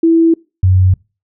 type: tone pair in turn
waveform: sine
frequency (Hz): 329.6 / 92.95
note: E4 / F#2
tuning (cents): 0 / +8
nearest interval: octave + minor seventh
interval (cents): 2192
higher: first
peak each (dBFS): -6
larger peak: neither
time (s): 0.03-0.34 / 0.63-0.94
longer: neither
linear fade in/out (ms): 5
effects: noise-tail reverb RT60 0.3 s tail -25 dB re dry